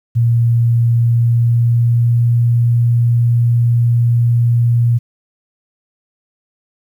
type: tone with pitch glide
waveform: sine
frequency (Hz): 117.4 to 118.63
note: A#2 to A#2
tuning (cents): +13 to +31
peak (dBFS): -9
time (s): 0.15-4.99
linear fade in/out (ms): 20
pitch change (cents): +18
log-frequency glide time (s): 0.96-2.27
effects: 8-bit